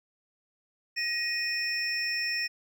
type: tone cluster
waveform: triangle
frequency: 1888 / 2483 / 5380 Hz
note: A#6 / D#7 / E8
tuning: +22 / -4 / +34 cents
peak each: -31 dBFS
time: 0.96-2.48 s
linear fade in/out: 20 ms
effects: none